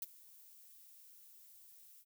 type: noise with ADSR envelope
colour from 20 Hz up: violet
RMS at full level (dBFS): -38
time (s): 0.02-2.05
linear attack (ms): 3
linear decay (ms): 27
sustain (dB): -22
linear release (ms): 51
effects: none